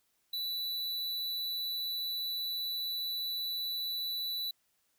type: tone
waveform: square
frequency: 3963 Hz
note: B7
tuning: 5 cents sharp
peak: -34 dBFS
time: 0.33-4.51 s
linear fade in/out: 5 ms
effects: white hiss -75 dBFS RMS until 4.98 s